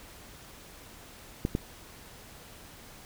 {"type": "clicks", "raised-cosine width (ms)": 3, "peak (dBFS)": -14, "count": 2, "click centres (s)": [1.451, 1.551], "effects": ["pink hiss -50 dBFS RMS until 3.05 s"]}